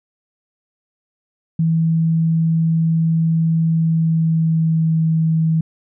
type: tone with pitch glide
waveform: sine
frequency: 163 to 160.94 Hz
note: E3 to E3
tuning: -19 to -41 cents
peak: -13 dBFS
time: 1.59-5.61 s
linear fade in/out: 5 ms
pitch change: -22 cents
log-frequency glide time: 3.68-5.03 s
effects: none